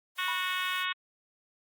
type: high-pass noise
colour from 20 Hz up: white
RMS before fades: -47 dBFS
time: 0.15-0.86 s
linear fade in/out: 50 ms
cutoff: 520 Hz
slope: 48 dB/octave
type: harmonic tone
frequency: 367.8 Hz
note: F#4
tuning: 10 cents flat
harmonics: 3 / 4 / 5 / 6 / 7 / 8 / 9 / 10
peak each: -35 / -36 / -37 / -38 / -38 / -39 / -40 / -40 dBFS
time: 0.18-0.93 s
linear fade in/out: 10 ms
type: tone with exponential decay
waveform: triangle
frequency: 983 Hz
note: B5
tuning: 8 cents flat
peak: -29 dBFS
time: 0.28-0.54 s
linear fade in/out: 2 ms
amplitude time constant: 56 ms
effects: Opus 48 kbps